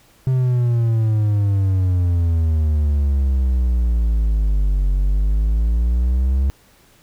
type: exponential two-way sweep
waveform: triangle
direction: down then up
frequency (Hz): 131.5 to 46.51 to 68.4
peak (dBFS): -12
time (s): 0.27-6.5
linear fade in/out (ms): 0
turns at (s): 4.91
effects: pink hiss -53 dBFS RMS until 7.02 s